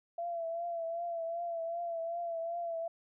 sine tone with vibrato, 675 Hz, E5, 41 cents sharp, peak -34 dBFS, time 0.18-2.88 s, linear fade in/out 5 ms, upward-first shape triangle, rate 2.6 Hz, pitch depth 51 cents each way, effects none

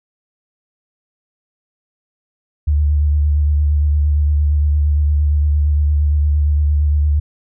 sine tone with vibrato, 73.9 Hz, D2, 11 cents sharp, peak -11 dBFS, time 2.67-7.2 s, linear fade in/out 10 ms, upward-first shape sine, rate 8.7 Hz, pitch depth 31 cents each way, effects none

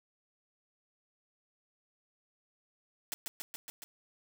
white noise with echo, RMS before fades -37 dBFS, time 3.12-3.14 s, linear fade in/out 0 ms, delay 140 ms, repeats 5, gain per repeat -2 dB, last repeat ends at 3.84 s, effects none

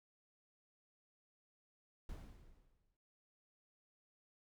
brown noise with exponential decay, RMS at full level -45 dBFS, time 2.09-2.97 s, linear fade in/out 2 ms, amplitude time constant 190 ms, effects none

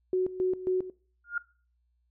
sine tone with tremolo, 370 Hz, F#4, in tune, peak -23 dBFS, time 0.13-0.9 s, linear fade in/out 2 ms, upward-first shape square, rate 3.7 Hz, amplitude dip 75%
sine tone with exponential growth, 1416 Hz, F6, 23 cents sharp, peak -24 dBFS, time 1.24-1.38 s, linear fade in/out 5 ms, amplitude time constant 30 ms
effects noise-tail reverb RT60 0.4 s tail -21 dB re dry + added 60 Hz sine -69 dBFS peak until 2.1 s

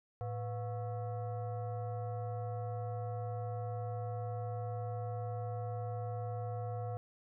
sine tone with frequency modulation, 110 Hz, A2, in tune, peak -36 dBFS, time 0.21-6.97 s, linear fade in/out 0 ms, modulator 606 Hz, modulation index 0.88, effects none

